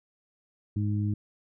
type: harmonic tone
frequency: 103.83 Hz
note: G#2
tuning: in tune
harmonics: 1 / 2 / 3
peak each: -26 / -32 / -36 dBFS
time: 0.76-1.14 s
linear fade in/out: 5 ms
effects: none